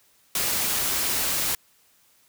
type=noise; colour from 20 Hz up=white; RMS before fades=-25 dBFS; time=0.35-1.55 s; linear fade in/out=2 ms; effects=white hiss -61 dBFS RMS until 2.28 s